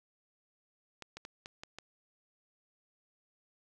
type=clicks; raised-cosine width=0.2 ms; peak=-27 dBFS; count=6; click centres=1.023 / 1.17 / 1.251 / 1.459 / 1.635 / 1.786 s; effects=none